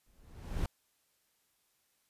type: noise with exponential growth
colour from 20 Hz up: brown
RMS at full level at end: -30 dBFS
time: 0.06-0.66 s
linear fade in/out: 2 ms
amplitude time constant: 130 ms
effects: white hiss -75 dBFS RMS until 2.09 s + resampled to 32000 Hz